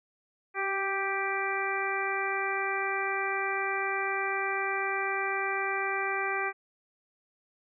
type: harmonic tone with a mistuned harmonic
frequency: 392 Hz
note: G4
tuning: in tune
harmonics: 1 / 2 / 3 / 4 / 5 / 6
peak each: -35 / -35 / -35 / -35 / -35 / -35 dBFS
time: 0.54-6.53 s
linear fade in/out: 50 ms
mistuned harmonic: 1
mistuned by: -18 cents
effects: none